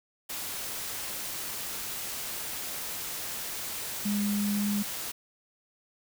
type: tone in noise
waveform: sine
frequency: 205 Hz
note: G#3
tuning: 22 cents flat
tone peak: -26 dBFS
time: 4.05-4.83 s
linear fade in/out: 10 ms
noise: white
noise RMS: -36 dBFS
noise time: 0.29-5.12 s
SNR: +7 dB
effects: none